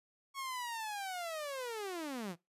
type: linear sweep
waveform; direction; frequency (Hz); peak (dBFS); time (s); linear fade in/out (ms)
sawtooth; down; 1108.7 to 158.4; -35; 0.34-2.36; 50
effects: noise-tail reverb RT60 0.2 s tail -21 dB re dry + resampled to 32000 Hz